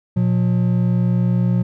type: tone pair together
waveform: triangle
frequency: 120 / 179.92 Hz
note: B2 / F#3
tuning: -49 / -48 cents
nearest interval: perfect fifth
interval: 701 cents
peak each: -15 dBFS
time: 0.16-1.63 s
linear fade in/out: 10 ms
effects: none